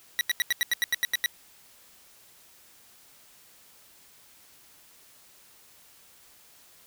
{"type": "tone bursts", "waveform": "25% pulse", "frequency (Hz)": 1933, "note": "B6", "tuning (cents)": -38, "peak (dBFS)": -18, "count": 11, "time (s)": [0.19, 1.26], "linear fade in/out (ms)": 0, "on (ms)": 20, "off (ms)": 85, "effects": ["white hiss -56 dBFS RMS until 6.86 s"]}